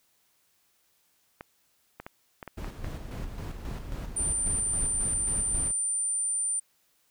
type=clicks; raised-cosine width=0.5 ms; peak=-24 dBFS; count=7; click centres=1.409 / 2 / 2.065 / 2.428 / 2.477 / 2.645 / 2.845 s
type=noise with tremolo; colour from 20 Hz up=brown; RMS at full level=-34 dBFS; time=2.57-5.72 s; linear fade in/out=10 ms; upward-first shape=square; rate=3.7 Hz; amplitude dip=45%
type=tone; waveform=sine; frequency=9110 Hz; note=C#9; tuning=46 cents sharp; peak=-26 dBFS; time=4.16-6.6 s; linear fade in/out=10 ms
effects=white hiss -69 dBFS RMS until 7.1 s